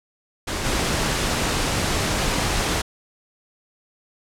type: noise with level steps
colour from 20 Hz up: pink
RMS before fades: -26 / -22 dBFS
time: 0.47-2.82 s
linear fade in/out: 10 ms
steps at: 0.64 s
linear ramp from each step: 20 ms
effects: low-pass 9000 Hz 12 dB/octave